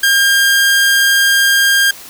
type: tone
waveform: sawtooth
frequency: 1607 Hz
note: G6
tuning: 43 cents sharp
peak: -5 dBFS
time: 0.03-1.91 s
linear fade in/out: 5 ms
effects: white hiss -34 dBFS RMS until 2.09 s